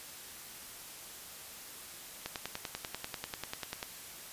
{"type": "click train", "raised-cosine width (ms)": 0.2, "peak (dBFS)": -19, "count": 17, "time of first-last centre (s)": [2.26, 3.829], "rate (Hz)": 10.2, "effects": ["white hiss -48 dBFS RMS until 4.32 s", "resampled to 32000 Hz"]}